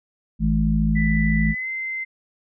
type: harmonic tone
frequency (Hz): 53.7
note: A1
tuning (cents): -41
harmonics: 1 / 3 / 4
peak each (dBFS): -21 / -21 / -21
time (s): 0.39-1.55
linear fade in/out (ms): 50
type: tone with pitch glide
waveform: sine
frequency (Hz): 1984 to 2073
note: B6 to C7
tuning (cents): +7 to -17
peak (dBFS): -25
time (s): 0.95-2.05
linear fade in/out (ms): 20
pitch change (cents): +76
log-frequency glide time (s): 1.51-1.68
effects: none

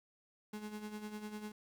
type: tone with tremolo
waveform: 35% pulse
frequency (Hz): 211.5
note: G#3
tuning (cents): +32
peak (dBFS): -39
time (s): 0.53-1.52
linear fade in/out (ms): 5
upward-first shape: sine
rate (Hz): 10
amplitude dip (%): 60
effects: 11-bit

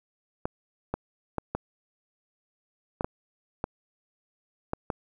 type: clicks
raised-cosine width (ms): 1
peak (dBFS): -14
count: 9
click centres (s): 0.455 / 0.94 / 1.383 / 1.55 / 3.009 / 3.045 / 3.641 / 4.734 / 4.902
effects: 9-bit

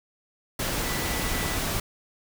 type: tone in noise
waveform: sine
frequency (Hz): 1975.5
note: B6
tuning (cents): 0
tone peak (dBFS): -37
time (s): 0.84-1.57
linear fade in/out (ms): 5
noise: pink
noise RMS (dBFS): -28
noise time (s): 0.59-1.8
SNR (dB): -12
effects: none

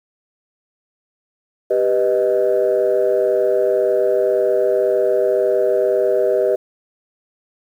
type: chord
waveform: sine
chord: G augmented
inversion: none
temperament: equal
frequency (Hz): 392 / 493.9 / 622.3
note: G4 / B4 / D#5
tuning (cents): 0 / 0 / 0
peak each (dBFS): -17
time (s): 1.7-6.56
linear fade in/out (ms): 10
effects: tanh soft clip ceiling -7 dBFS + 8-bit

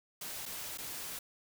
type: noise with dropouts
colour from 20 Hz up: white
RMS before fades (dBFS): -42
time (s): 0.21-1.19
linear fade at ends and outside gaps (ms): 5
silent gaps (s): 0.456-0.46 / 0.775-0.783
effects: none

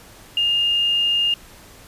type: tone with quantisation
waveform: sine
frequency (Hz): 2825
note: F7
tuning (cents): +19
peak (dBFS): -16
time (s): 0.37-1.34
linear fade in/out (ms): 2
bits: 7
effects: pink hiss -45 dBFS RMS until 1.87 s + resampled to 32000 Hz

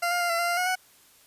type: tone with pitch steps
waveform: 20% pulse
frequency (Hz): 693 / 706 / 697 / 676 / 692 / 696 / 726 / 741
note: F5 / F5 / F5 / E5 / F5 / F5 / F#5 / F#5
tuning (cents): -14 / +19 / -4 / +43 / -16 / -6 / -33 / +2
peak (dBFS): -19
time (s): 0.02-0.756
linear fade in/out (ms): 10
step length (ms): 92
effects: white hiss -57 dBFS RMS until 1.26 s + resampled to 32000 Hz

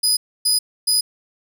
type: tone bursts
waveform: 25% pulse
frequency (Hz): 4978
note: D#8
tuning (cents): 0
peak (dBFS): -10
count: 3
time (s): 0.03-1.01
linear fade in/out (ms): 10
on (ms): 140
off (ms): 280
effects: none

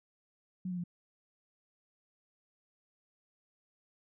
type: tone with pitch steps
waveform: sine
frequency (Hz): 184.1 / 179.17 / 174.37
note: F#3 / F3 / F3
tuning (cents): -8 / +45 / -2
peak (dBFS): -34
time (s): 0.65-0.839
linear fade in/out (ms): 5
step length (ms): 63
effects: none

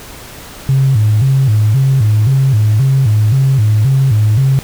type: tone with vibrato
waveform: sine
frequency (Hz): 120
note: B2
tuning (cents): -49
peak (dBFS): -6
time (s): 0.69-4.59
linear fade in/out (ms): 0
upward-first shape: square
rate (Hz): 1.9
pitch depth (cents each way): 200
effects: tanh soft clip ceiling -3 dBFS + pink hiss -32 dBFS RMS until 4.63 s

